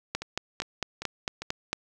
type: two click trains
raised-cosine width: 0.2 ms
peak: -11 / -18 dBFS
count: 8 / 4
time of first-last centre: 0.15-1.73 / 0.22-1.42 s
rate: 4.43 / 2.5 Hz
effects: none